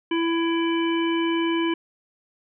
harmonic tone, 332.8 Hz, E4, 17 cents sharp, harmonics 1 / 3 / 5 / 7 / 9, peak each -21 / -30 / -35 / -33 / -33 dBFS, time 0.11-1.74 s, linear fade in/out 5 ms, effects none

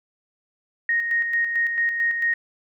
sine tone with tremolo, 1864.7 Hz, A#6, in tune, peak -18 dBFS, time 0.89-2.34 s, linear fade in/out 2 ms, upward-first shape square, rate 4.5 Hz, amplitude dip 45%, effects none

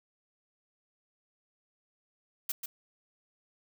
blue noise with echo, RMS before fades -32 dBFS, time 2.49-2.52 s, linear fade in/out 5 ms, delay 140 ms, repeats 1, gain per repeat -6 dB, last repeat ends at 2.66 s, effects none

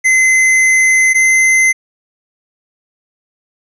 square tone pair in turn, 2053 / 2063 Hz, C7 / C7, -33 / -25 cents, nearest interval unison, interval 8 cents, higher second, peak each -8 dBFS, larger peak neither, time 0.04-1.14 / 1.14-1.73 s, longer first, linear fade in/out 20 ms, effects resampled to 24000 Hz

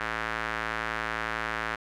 square tone with band-pass filter, 55.5 Hz, A1, 16 cents sharp, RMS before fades -32 dBFS, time 0-1.76 s, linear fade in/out 10 ms, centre 1600 Hz, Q 2, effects none

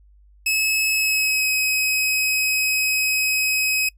sawtooth tone with pitch glide, 2583 to 2540 Hz, E7 to D#7, -36 to +35 cents, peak -15 dBFS, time 0.46-3.89 s, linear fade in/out 5 ms, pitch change -29 cents, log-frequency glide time 0.92-1.49 s, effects noise-tail reverb RT60 0.1 s tail -25 dB re dry + added 50 Hz sine -49 dBFS peak until 3.97 s

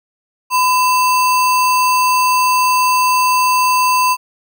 sine tone with sample-and-hold, 1008 Hz, B5, 35 cents sharp, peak -10 dBFS, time 0.5-4.17 s, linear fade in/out 50 ms, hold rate 3675 Hz, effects none

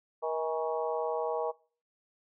harmonic tone with a mistuned harmonic, 158.9 Hz, D#3, 37 cents sharp, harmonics 3 / 4 / 5 / 6 / 7, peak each -33 / -35 / -37 / -39 / -40 dBFS, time 0.22-1.52 s, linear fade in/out 20 ms, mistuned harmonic 5, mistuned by +65 cents, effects noise-tail reverb RT60 0.4 s tail -22 dB re dry

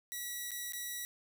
5% pulse tone with dropouts, 1938 Hz, B6, 33 cents flat, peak -28 dBFS, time 0.12-1.05 s, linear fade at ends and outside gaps 0 ms, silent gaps 0.508-0.516 / 0.722-0.734 s, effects none

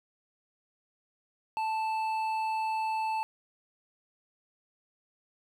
triangle tone with hard clipping, 880 Hz, A5, in tune, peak -30 dBFS, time 1.57-3.23 s, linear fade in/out 0 ms, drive 11 dB, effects none

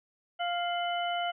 harmonic tone with a mistuned harmonic, 698.5 Hz, F5, in tune, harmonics 1 / 2 / 3 / 4, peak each -30 / -37 / -41 / -37 dBFS, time 0.39-1.32 s, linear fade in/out 20 ms, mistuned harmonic 4, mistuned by +120 cents, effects none

